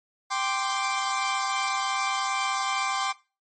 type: chord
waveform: sawtooth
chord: G suspended fourth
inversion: none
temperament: equal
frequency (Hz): 784 / 1046.5 / 1174.7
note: G5 / C6 / D6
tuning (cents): 0 / 0 / 0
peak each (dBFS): -26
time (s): 0.3-3.13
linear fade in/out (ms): 20
effects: noise-tail reverb RT60 0.3 s tail -18 dB re dry + MP3 32 kbps